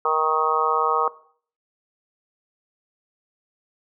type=harmonic tone; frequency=156.9 Hz; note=D#3; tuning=15 cents sharp; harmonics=3 / 4 / 5 / 6 / 7 / 8; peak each=-25 / -33 / -27 / -26 / -24 / -23 dBFS; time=0.05-1.08 s; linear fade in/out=2 ms; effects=noise-tail reverb RT60 0.5 s tail -18 dB re dry